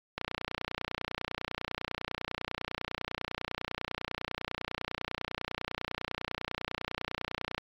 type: click train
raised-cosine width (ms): 0.3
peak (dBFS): -17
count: 223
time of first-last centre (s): 0.18-7.58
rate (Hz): 30
effects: AAC 48 kbps